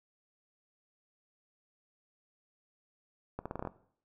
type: accelerating click train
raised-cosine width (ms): 1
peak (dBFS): -23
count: 8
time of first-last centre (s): 3.39-3.673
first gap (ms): 66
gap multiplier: 0.83
effects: noise-tail reverb RT60 0.6 s tail -17 dB re dry